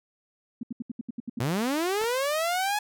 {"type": "tone bursts", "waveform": "sine", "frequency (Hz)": 235.7, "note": "A#3", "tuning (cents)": 19, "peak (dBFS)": -29, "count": 9, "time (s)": [0.61, 1.392], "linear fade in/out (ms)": 5, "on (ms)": 22, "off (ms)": 73}
{"type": "linear sweep", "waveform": "sawtooth", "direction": "up", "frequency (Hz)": [110, 850], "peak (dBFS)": -21, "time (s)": [1.4, 2.79], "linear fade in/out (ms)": 5}
{"type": "clicks", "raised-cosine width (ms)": 0.5, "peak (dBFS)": -23, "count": 2, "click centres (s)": [2.015, 2.039]}
{"effects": []}